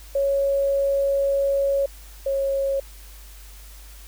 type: tone pair in turn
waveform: sine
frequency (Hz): 554.4 / 547.7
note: C#5 / C#5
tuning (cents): 0 / -21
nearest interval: unison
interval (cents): 21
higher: first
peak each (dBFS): -18 / -20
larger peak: first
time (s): 0.15-1.86 / 2.26-2.8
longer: first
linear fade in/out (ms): 5
effects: added 50 Hz sine -41 dBFS peak until 4.07 s + white hiss -48 dBFS RMS until 4.07 s